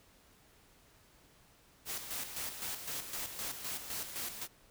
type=noise with tremolo; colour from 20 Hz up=white; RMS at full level=-39 dBFS; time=1.85-4.48 s; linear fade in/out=50 ms; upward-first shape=square; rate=3.9 Hz; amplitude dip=55%; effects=pink hiss -64 dBFS RMS until 4.7 s